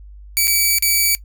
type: tone with dropouts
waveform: 5% pulse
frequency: 2294 Hz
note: D7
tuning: 41 cents flat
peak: -4 dBFS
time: 0.37-1.15 s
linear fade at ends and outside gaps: 0 ms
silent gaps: 0.472-0.478 / 0.785-0.824 s
effects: noise-tail reverb RT60 0.1 s tail -18 dB re dry + added 50 Hz sine -36 dBFS peak until 1.24 s